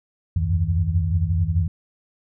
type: tone cluster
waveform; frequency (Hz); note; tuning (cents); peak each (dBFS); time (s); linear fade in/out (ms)
sine; 71.6 / 86.5 / 91.4 / 97.9 / 159.3; D2 / F2 / F#2 / G2 / D#3; -43 / -16 / -21 / -2 / +41; -29 / -20 / -29 / -26 / -26; 0.36-1.68; 5
effects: none